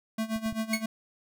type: tone with tremolo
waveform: square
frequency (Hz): 221.4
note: A3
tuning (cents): +11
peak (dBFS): -27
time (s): 0.18-0.86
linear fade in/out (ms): 5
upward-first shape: sine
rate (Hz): 7.7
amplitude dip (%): 85
type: clicks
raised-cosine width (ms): 5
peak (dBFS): -34 / -35 / -27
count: 3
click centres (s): 0.361 / 0.461 / 0.526
type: tone with exponential decay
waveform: sawtooth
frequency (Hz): 2200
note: C#7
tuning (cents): -14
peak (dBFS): -21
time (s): 0.73-0.85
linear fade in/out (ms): 5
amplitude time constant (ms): 24
effects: none